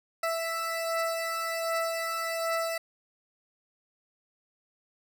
20% pulse beating tone pair, 659.3 / 660.6 Hz, E5 / E5, 0 / +4 cents, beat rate 1.3 Hz, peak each -30 / -25 dBFS, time 0.23-2.78 s, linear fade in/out 5 ms, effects none

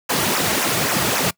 pink noise with flanger, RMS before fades -19 dBFS, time 0.09-1.31 s, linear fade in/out 10 ms, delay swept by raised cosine 0.22 to 4.02 ms, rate 3.7 Hz, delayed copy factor -0.75, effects noise-tail reverb RT60 0.1 s tail -23 dB re dry + high-pass 150 Hz 12 dB/octave

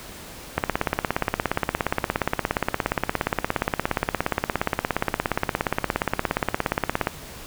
click train, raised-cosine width 0.5 ms, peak -5 dBFS, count 112, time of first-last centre 0.58-7.071 s, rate 17.1 Hz, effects pink hiss -40 dBFS RMS until 7.46 s

